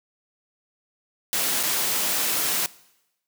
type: noise with dropouts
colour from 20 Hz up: white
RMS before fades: -24 dBFS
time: 1.33-2.66 s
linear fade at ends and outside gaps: 0 ms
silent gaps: 1.629-1.634 s
effects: noise-tail reverb RT60 0.9 s tail -21 dB re dry + high-pass 150 Hz 12 dB/octave